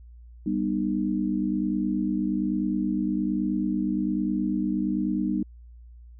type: chord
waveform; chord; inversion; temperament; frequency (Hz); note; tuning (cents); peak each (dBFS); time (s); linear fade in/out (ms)
sine; G augmented; none; just; 196 / 245 / 306.2; G3 / B3 / D#4; 0 / -14 / -28; -27 / -29 / -27; 0.46-5.43; 5
effects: added 59 Hz sine -44 dBFS peak until 6.19 s